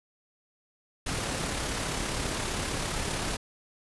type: noise with amplitude modulation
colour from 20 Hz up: pink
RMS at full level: -30 dBFS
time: 1.06-3.37 s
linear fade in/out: 10 ms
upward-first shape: sine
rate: 35.2 Hz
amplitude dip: 30%
effects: resampled to 24000 Hz